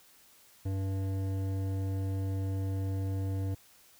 sine tone with hard clipping, 96.4 Hz, G2, 28 cents flat, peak -32 dBFS, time 0.65-3.55 s, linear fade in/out 10 ms, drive 12 dB, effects white hiss -60 dBFS RMS until 3.99 s

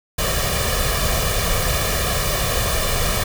pink noise with comb filter, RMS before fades -20 dBFS, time 0.18-3.24 s, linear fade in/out 10 ms, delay 1.7 ms, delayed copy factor +0.75, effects none

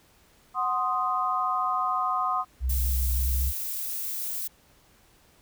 sine chord, C diminished, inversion second, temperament equal, 740 / 1046.5 / 1244.5 Hz, Gb5 / C6 / Eb6, 0 / 0 / 0 cents, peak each -30 / -28 / -27 dBFS, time 0.54-2.45 s, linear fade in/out 50 ms
sine tone with pitch glide, 63.6 to 65.69 Hz, C2 to C2, -48 to +7 cents, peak -23 dBFS, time 2.6-3.53 s, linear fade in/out 50 ms, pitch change +55 cents, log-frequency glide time 3.27-3.35 s
violet noise, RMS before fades -32 dBFS, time 2.69-4.48 s, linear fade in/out 10 ms
effects pink hiss -60 dBFS RMS until 5.41 s

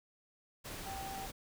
sine tone in noise, 778 Hz, G5, 13 cents flat, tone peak -42 dBFS, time 0.85-1.27 s, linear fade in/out 20 ms, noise pink, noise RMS -45 dBFS, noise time 0.64-1.32 s, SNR 0 dB, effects none

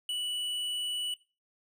sine tone with tanh clipping, 2955 Hz, F#7, 3 cents flat, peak -32 dBFS, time 0.09-1.14 s, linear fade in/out 2 ms, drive 10 dB, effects noise-tail reverb RT60 0.3 s tail -19 dB re dry

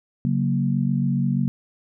sine chord, F# major, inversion second, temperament equal, 138.59 / 185 / 233.1 Hz, C#3 / F#3 / A#3, 0 / 0 / 0 cents, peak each -22 / -24 / -24 dBFS, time 0.25-1.48 s, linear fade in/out 0 ms, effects none

